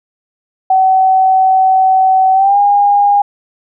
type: tone with pitch glide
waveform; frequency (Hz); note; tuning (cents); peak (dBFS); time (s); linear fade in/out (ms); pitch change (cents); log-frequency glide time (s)
sine; 758 to 812.4; F#5 to G#5; +42 to -38; -6; 0.7-3.22; 5; +120; 2.33-2.58
effects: none